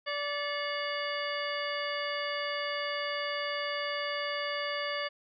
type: harmonic tone with a mistuned harmonic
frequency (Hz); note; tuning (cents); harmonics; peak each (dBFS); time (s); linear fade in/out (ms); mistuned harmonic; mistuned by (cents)
580; D5; -22; 1 / 2 / 3 / 4 / 5 / 6 / 8; -36 / -38 / -38 / -40 / -40 / -44 / -42; 0.06-5.09; 20; 4; -110
effects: none